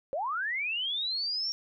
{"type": "linear sweep", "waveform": "sine", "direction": "up", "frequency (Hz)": [514, 5588], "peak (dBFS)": -29, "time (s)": [0.13, 1.52], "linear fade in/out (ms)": 0, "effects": []}